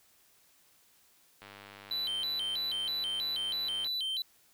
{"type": "click train", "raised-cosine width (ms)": 0.3, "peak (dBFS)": -32, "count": 246, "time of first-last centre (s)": [1.42, 3.87], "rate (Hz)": 100}
{"type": "tone with vibrato", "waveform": "triangle", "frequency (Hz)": 3520, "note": "A7", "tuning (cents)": 0, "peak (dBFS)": -30, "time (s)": [1.91, 4.22], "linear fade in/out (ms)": 2, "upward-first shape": "square", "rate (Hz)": 3.1, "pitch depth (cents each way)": 210}
{"effects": ["white hiss -65 dBFS RMS until 4.53 s"]}